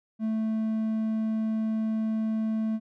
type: tone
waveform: triangle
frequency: 220 Hz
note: A3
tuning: in tune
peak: -23 dBFS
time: 0.19-2.8 s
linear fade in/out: 50 ms
effects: none